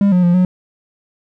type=tone with pitch steps; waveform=triangle; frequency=200.3 / 180.1 / 174.7 / 182.5 Hz; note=G3 / F#3 / F3 / F#3; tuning=+38 / -46 / +1 / -24 cents; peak=-7 dBFS; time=0.01-0.45 s; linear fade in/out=2 ms; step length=110 ms; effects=none